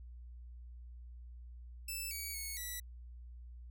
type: tone with pitch steps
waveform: 5% pulse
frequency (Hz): 2641 / 2263 / 2205 / 1956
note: E7 / C#7 / C#7 / B6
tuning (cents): +3 / +35 / -10 / -17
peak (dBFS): -31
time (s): 1.88-2.8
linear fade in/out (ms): 5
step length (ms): 230
effects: added 60 Hz sine -48 dBFS peak until 3.7 s